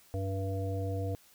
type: harmonic tone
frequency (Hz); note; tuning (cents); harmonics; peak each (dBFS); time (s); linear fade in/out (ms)
96.7; G2; -23; 1 / 3 / 5 / 7; -32 / -41 / -39 / -42; 0.14-1.15; 0
effects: white hiss -61 dBFS RMS until 1.34 s